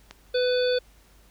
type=click; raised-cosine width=0.2 ms; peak=-22 dBFS; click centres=0.11 s
type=harmonic tone; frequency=498.9 Hz; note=B4; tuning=17 cents sharp; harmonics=1 / 3 / 5 / 7 / 9; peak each=-21 / -33 / -40 / -33 / -33 dBFS; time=0.34-0.79 s; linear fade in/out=10 ms
effects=added 50 Hz sine -55 dBFS peak until 1.3 s + pink hiss -59 dBFS RMS until 1.3 s